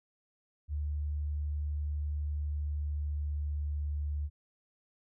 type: tone with pitch glide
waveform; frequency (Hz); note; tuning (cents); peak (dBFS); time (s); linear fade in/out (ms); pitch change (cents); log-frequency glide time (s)
sine; 74 to 73.53; D2 to D2; +14 to +3; -31; 0.68-4.3; 50; -11; 2.26-4.03
effects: none